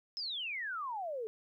sine exponential sweep, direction down, 5274 to 422 Hz, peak -36 dBFS, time 0.17-1.27 s, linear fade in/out 0 ms, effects 13-bit

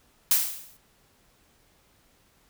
blue noise with exponential decay, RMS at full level -18 dBFS, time 0.31-0.77 s, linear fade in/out 2 ms, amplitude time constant 100 ms, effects pink hiss -63 dBFS RMS until 2.49 s

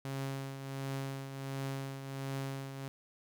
sawtooth tone with tremolo, 136 Hz, C#3, 33 cents flat, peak -31 dBFS, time 0.05-2.88 s, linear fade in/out 0 ms, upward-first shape triangle, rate 1.4 Hz, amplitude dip 60%, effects 12-bit

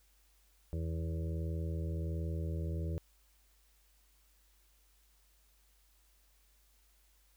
harmonic tone with a mistuned harmonic, 81.4 Hz, E2, 21 cents flat, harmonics 1 / 2 / 4 / 5 / 6 / 7, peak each -35 / -41 / -47 / -49 / -51 / -52 dBFS, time 0.73-2.98 s, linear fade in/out 0 ms, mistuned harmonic 1, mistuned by +25 cents, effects added 50 Hz sine -67 dBFS peak until 7.36 s + white hiss -71 dBFS RMS until 7.36 s

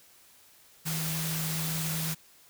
sine tone in noise, 159.8 Hz, D#3, 47 cents sharp, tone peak -32 dBFS, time 0.85-2.15 s, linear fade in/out 20 ms, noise white, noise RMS -34 dBFS, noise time 0.85-2.15 s, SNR -1 dB, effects white hiss -58 dBFS RMS until 2.49 s

